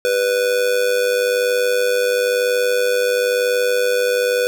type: tone with amplitude modulation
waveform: square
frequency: 493.9 Hz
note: B4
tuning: in tune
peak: -13 dBFS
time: 0.05-4.47 s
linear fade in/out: 0 ms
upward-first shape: sine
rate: 101 Hz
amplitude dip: 60%
effects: none